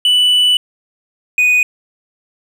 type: tone pair in turn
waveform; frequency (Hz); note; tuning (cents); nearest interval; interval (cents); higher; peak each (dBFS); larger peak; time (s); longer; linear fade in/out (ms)
triangle; 2972 / 2482; F#7 / D#7; +7 / -5; minor third; 312; first; -7; neither; 0.05-0.57 / 1.38-1.63; first; 2
effects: none